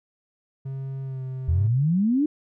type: tone with pitch glide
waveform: triangle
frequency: 134.6 to 130.39 Hz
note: C3 to C3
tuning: +49 to -6 cents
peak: -27 dBFS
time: 0.65-1.68 s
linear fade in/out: 10 ms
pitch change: -55 cents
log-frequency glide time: 1.03-1.22 s
type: exponential sweep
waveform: sine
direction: up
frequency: 77.78 to 311.1 Hz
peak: -18 dBFS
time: 1.48-2.26 s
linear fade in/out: 5 ms
effects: none